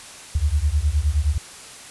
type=beating tone pair; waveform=sine; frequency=69.3 / 78.9 Hz; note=C#2 / D#2; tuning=0 / +25 cents; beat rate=9.6 Hz; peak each=-20 dBFS; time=0.35-1.38 s; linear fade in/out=5 ms; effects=white hiss -40 dBFS RMS until 1.9 s + resampled to 24000 Hz